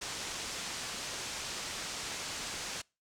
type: low-pass noise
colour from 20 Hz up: white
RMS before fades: -40 dBFS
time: 0.01-2.82 s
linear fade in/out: 10 ms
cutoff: 7500 Hz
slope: 24 dB/octave
effects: noise-tail reverb RT60 0.3 s tail -26 dB re dry